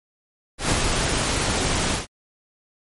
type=noise with ADSR envelope; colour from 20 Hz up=pink; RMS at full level=-19 dBFS; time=0.58-2.07 s; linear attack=130 ms; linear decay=36 ms; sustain=-3 dB; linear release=140 ms; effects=MP3 48 kbps